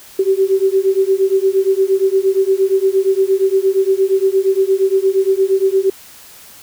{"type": "beating tone pair", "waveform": "sine", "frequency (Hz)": [381.1, 389.7], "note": ["G4", "G4"], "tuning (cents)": [-49, -10], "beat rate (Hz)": 8.6, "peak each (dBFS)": -14, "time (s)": [0.19, 5.9], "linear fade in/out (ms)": 5, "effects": ["white hiss -40 dBFS RMS until 6.62 s"]}